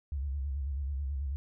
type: tone with vibrato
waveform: sine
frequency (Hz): 69.3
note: C#2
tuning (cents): 0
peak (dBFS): -31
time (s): 0.12-1.36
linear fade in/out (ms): 0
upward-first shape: square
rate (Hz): 9.2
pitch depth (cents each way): 81
effects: none